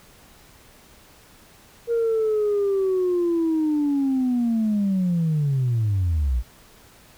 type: linear sweep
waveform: sine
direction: down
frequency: 471.5 to 54.9 Hz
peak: -17 dBFS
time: 1.87-6.43 s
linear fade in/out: 50 ms
effects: tanh soft clip ceiling -16 dBFS + pink hiss -51 dBFS RMS until 7.17 s